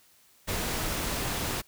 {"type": "noise", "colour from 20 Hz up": "pink", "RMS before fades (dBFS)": -31, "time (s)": [0.47, 1.62], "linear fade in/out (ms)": 20, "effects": ["white hiss -61 dBFS RMS until 1.67 s"]}